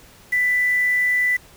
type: tone with quantisation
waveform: sine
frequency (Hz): 1985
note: B6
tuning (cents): +8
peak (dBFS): -16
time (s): 0.32-1.37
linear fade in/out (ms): 10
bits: 6
effects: pink hiss -48 dBFS RMS until 1.56 s